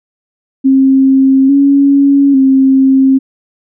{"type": "tone with pitch steps", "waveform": "sine", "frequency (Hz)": [267.4, 279.2, 266.8], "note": ["C4", "C#4", "C4"], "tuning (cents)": [38, 13, 34], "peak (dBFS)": -4, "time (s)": [0.64, 3.19], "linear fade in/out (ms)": 20, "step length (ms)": 850, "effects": []}